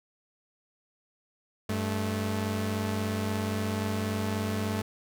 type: tone pair together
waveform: sawtooth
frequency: 96.9 / 217.5 Hz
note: G2 / A3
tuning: -20 / -20 cents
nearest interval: octave + major second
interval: 1400 cents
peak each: -27 dBFS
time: 1.69-4.82 s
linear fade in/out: 5 ms
effects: none